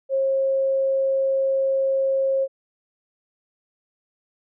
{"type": "tone", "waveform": "sine", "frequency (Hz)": 538, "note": "C5", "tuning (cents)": 48, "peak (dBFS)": -18, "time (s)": [0.09, 2.48], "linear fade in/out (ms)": 50, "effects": []}